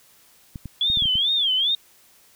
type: clicks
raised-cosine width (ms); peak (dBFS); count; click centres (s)
5; -21; 7; 0.558 / 0.657 / 0.901 / 0.973 / 1.023 / 1.056 / 1.155
type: tone with vibrato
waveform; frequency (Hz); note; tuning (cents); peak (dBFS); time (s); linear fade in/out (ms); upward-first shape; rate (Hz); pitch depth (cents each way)
sine; 3339; G#7; +9; -18; 0.81-1.75; 2; sine; 2.4; 180
effects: white hiss -55 dBFS RMS until 2.35 s